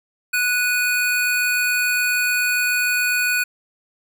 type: tone pair together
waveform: square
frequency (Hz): 1474.6 / 2480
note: F#6 / D#7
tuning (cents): -6 / -6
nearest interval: major sixth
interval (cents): 900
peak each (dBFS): -21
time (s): 0.33-3.44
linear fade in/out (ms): 10
effects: none